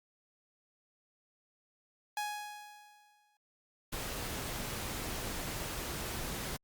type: tone with exponential decay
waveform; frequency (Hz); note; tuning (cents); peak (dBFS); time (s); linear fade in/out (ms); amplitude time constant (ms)
sawtooth; 834; G#5; +7; -29; 2.17-3.37; 2; 260
type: noise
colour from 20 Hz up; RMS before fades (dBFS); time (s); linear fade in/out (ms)
pink; -39; 3.92-6.57; 10
effects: Opus 48 kbps